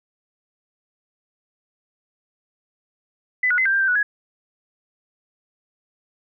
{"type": "tone with pitch steps", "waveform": "sine", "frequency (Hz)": [2003, 1460, 2049, 1577, 1589, 1563, 1473, 1671], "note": ["B6", "F#6", "C7", "G6", "G6", "G6", "F#6", "G#6"], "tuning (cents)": [24, -24, -37, 10, 23, -6, -8, 10], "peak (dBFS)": -16, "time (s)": [3.43, 4.03], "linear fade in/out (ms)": 5, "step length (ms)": 75, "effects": []}